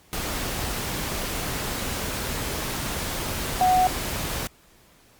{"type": "tone in noise", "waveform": "sine", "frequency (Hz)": 738, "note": "F#5", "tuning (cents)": -5, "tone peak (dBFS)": -16, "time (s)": [3.61, 3.87], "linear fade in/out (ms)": 0, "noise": "pink", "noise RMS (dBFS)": -29, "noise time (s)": [0.13, 4.47], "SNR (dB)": 10, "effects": ["pink hiss -56 dBFS RMS until 5.19 s", "Opus 48 kbps"]}